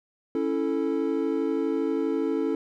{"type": "chord", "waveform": "triangle", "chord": "A major", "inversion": "first", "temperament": "equal", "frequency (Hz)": [277.2, 329.6, 440], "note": ["C#4", "E4", "A4"], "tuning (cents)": [0, 0, 0], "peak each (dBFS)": -26, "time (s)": [0.35, 2.55], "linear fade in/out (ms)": 2, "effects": []}